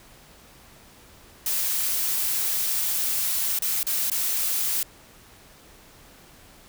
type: noise with dropouts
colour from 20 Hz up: blue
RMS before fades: -25 dBFS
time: 1.46-4.83 s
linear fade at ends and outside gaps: 2 ms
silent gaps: 3.589-3.621 / 3.831-3.867 / 4.1-4.116 s
effects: pink hiss -51 dBFS RMS until 6.68 s